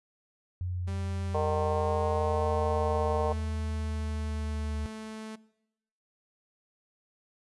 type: linear sweep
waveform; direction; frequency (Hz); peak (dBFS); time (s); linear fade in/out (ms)
sine; down; 90.6 to 74; -30; 0.61-4.86; 0
type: tone with pitch glide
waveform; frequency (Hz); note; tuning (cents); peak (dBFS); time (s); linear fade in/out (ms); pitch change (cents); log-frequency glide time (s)
sawtooth; 196 to 218.7; G3 to A3; 0 to -10; -35; 0.87-5.36; 10; +190; 1.65-2.43
type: harmonic tone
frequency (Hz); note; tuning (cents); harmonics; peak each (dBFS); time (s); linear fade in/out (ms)
152.7; D#3; -32; 3 / 4 / 5 / 6 / 7; -30 / -32 / -34 / -36 / -37; 1.34-3.33; 10
effects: noise-tail reverb RT60 0.8 s tail -20 dB re dry + resampled to 24000 Hz